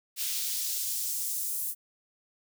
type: noise with high-pass filter sweep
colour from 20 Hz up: white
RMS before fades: -32 dBFS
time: 0.16-1.75 s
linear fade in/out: 50 ms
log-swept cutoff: 3100 to 10000 Hz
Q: 1
effects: none